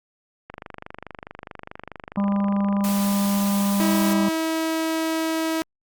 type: click train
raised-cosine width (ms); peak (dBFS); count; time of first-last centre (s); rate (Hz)
0.5; -20; 60; 0.5-2.889; 24.7
type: harmonic tone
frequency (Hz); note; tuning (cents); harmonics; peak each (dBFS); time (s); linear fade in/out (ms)
200.1; G3; +36; 1 / 3 / 4 / 5 / 6; -19 / -33 / -37 / -33 / -39; 2.17-4.29; 5
type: noise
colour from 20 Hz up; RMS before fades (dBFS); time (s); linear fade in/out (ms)
white; -31; 2.84-4.13; 0
type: tone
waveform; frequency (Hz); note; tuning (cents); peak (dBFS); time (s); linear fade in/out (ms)
sawtooth; 322.3; E4; -39; -18; 3.8-5.62; 0
effects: Opus 48 kbps